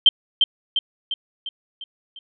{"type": "tone with echo", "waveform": "sine", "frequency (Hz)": 3136, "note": "G7", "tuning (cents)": 0, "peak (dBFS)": -7, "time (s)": [0.06, 0.09], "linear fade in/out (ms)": 2, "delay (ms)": 350, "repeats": 6, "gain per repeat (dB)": -5, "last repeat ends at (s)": 2.19, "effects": []}